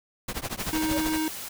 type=noise with tremolo; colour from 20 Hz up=pink; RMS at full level=-29 dBFS; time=0.28-1.19 s; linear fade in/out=5 ms; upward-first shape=triangle; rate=13 Hz; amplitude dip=100%
type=noise; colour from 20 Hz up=white; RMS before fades=-37 dBFS; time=0.59-1.49 s; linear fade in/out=10 ms
type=tone; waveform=square; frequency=314.1 Hz; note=D#4; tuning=16 cents sharp; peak=-26 dBFS; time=0.73-1.28 s; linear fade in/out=0 ms
type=tone with exponential growth; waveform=sine; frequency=569 Hz; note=C#5; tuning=45 cents sharp; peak=-26 dBFS; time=0.78-0.98 s; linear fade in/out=5 ms; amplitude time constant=42 ms
effects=none